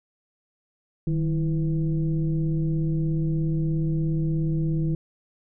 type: tone with frequency modulation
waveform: sine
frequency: 155.56 Hz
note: D#3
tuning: in tune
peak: -21 dBFS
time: 1.07-4.95 s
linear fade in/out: 2 ms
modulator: 174 Hz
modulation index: 0.73
effects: none